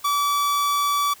45% pulse tone, 1151 Hz, D6, 35 cents flat, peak -19 dBFS, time 0.04-1.14 s, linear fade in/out 10 ms, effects white hiss -48 dBFS RMS until 1.2 s

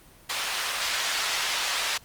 white band-pass noise, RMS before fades -28 dBFS, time 0.29-1.98 s, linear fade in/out 10 ms, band 810 to 4600 Hz, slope 12 dB/octave, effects pink hiss -53 dBFS RMS until 2.04 s + Opus 24 kbps

